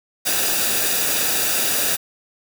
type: noise with comb filter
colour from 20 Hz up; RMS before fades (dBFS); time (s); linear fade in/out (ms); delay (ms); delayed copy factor
white; -20; 0.25-1.97; 20; 0.94; -0.55
effects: none